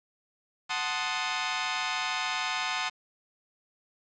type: chord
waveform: 15% pulse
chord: F# diminished seventh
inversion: none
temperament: equal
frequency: 740 / 880 / 1046.5 / 1244.5 Hz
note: F#5 / A5 / C6 / Eb6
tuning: 0 / 0 / 0 / 0 cents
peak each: -28 dBFS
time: 0.69-2.9 s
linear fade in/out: 20 ms
effects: resampled to 16000 Hz + 8-bit